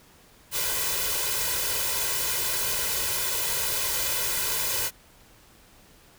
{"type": "noise with comb filter", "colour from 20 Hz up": "white", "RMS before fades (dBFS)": -27, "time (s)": [0.51, 4.91], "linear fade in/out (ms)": 50, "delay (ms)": 2, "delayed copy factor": 0.85, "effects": ["pink hiss -55 dBFS RMS until 6.18 s"]}